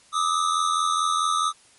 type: tone pair together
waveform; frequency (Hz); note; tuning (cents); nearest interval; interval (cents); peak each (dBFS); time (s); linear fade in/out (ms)
square; 1194 / 1278.6; D6 / D#6; +28 / +47; minor second; 119; -24; 0.12-1.53; 50
effects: white hiss -55 dBFS RMS until 1.78 s + MP3 48 kbps